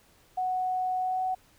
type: tone with pitch glide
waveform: sine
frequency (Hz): 740 to 746.4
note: F#5 to F#5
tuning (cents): 0 to +15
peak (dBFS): -26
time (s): 0.37-1.35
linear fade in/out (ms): 10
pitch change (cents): +15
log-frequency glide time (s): 1-1.22
effects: pink hiss -61 dBFS RMS until 1.58 s